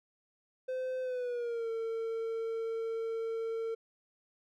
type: tone with pitch glide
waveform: triangle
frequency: 514 to 452.7 Hz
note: C5 to A4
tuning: -31 to +49 cents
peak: -31 dBFS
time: 0.68-3.75 s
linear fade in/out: 10 ms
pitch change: -220 cents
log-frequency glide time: 1.02-1.7 s
effects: none